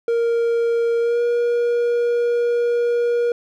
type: tone with pitch glide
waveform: triangle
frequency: 466.2 to 476.3 Hz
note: A#4 to A#4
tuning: 0 to +37 cents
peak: -14 dBFS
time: 0.08-3.32 s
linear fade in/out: 2 ms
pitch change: +37 cents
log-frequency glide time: 1-1.21 s
effects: none